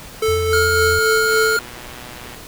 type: tone with tremolo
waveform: square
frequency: 440 Hz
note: A4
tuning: in tune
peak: -15 dBFS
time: 0.22-1.57 s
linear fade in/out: 5 ms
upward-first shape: sine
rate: 3.6 Hz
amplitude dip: 40%
type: tone with vibrato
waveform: sine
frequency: 85.3 Hz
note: F2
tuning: 40 cents flat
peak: -22 dBFS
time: 0.28-0.99 s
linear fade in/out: 5 ms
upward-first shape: triangle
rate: 3.1 Hz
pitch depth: 22 cents each way
type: tone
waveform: square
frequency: 1415 Hz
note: F6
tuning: 22 cents sharp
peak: -17 dBFS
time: 0.53-1.59 s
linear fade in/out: 2 ms
type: click train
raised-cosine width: 0.3 ms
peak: -21 dBFS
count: 131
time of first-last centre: 1.28-2.346 s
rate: 122 Hz
effects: pink hiss -37 dBFS RMS until 2.47 s